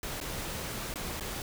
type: noise with dropouts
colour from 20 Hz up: pink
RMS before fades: -37 dBFS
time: 0.03-1.42 s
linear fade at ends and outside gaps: 1 ms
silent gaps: 0.202-0.212 / 0.94-0.957 / 1.198-1.208 s
effects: none